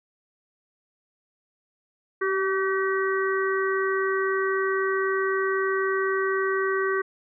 harmonic tone with a mistuned harmonic, 382.3 Hz, G4, 43 cents flat, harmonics 1 / 3 / 4 / 5, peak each -24 / -29 / -30 / -31 dBFS, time 2.21-7.02 s, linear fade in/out 10 ms, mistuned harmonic 1, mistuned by +16 cents, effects none

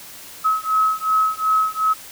sine beating tone pair, 1282 / 1284.7 Hz, E6 / E6, -49 / -45 cents, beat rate 2.7 Hz, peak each -19 dBFS, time 0.44-1.94 s, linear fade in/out 20 ms, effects white hiss -39 dBFS RMS until 2.11 s

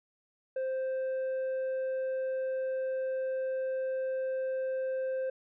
sine tone with tanh clipping, 523.3 Hz, C5, in tune, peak -31 dBFS, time 0.56-5.3 s, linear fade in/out 5 ms, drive 4 dB, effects none

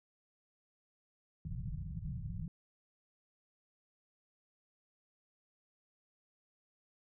white low-pass noise, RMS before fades -41 dBFS, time 1.45-2.48 s, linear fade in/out 2 ms, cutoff 180 Hz, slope 96 dB/octave, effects none

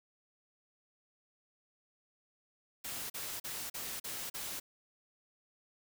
white noise bursts, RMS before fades -41 dBFS, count 6, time 2.84-4.6 s, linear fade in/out 10 ms, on 260 ms, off 40 ms, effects none

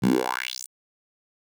10% pulse tone with high-pass filter sweep, 62.8 Hz, B1, 30 cents sharp, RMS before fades -25 dBFS, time 0.02-0.67 s, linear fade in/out 20 ms, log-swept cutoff 140 to 9900 Hz, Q 4.1, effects none

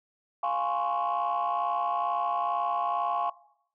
sine chord, Db major seventh, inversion first, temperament equal, 698.5 / 830.6 / 1046.5 / 1108.7 Hz, F5 / Ab5 / C6 / Db6, 0 / 0 / 0 / 0 cents, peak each -29 / -30 / -32 / -29 dBFS, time 0.43-3.3 s, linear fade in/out 5 ms, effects noise-tail reverb RT60 0.7 s tail -20 dB re dry + tanh soft clip ceiling -20 dBFS

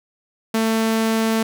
sawtooth tone, 223.1 Hz, A3, 24 cents sharp, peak -13 dBFS, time 0.54-1.43 s, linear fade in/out 5 ms, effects none

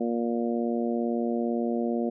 harmonic tone, 117.8 Hz, A#2, 19 cents sharp, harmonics 2 / 3 / 4 / 5 / 6, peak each -27 / -31 / -33 / -35 / -37 dBFS, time 0-2.1 s, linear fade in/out 10 ms, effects none

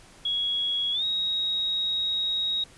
sine tone with pitch glide, 3333 to 3785 Hz, G#7 to A#7, +5 to +26 cents, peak -24 dBFS, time 0.25-2.64 s, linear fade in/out 5 ms, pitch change +221 cents, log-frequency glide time 0.92-1.04 s, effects pink hiss -52 dBFS RMS until 2.77 s + resampled to 24000 Hz

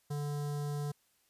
square tone with notch filter, 145.8 Hz, D3, 12 cents flat, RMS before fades -36 dBFS, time 0.1-0.92 s, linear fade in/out 10 ms, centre 2400 Hz, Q 0.7, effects white hiss -72 dBFS RMS until 1.29 s + resampled to 32000 Hz

